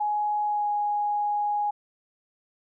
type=tone with pitch glide; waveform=sine; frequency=837 to 828.8 Hz; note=G#5 to G#5; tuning=+13 to -4 cents; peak=-23 dBFS; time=0-1.71 s; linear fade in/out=10 ms; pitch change=-17 cents; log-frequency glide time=0.45-0.68 s; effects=none